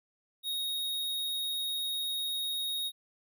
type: tone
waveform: square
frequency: 3752 Hz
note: A#7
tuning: 11 cents sharp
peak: -32 dBFS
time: 0.43-2.92 s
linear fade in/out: 50 ms
effects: none